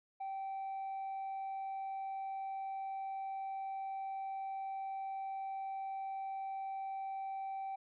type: tone with tanh clipping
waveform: sine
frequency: 776 Hz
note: G5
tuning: 18 cents flat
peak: -39 dBFS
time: 0.2-7.76 s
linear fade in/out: 10 ms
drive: 1 dB
effects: none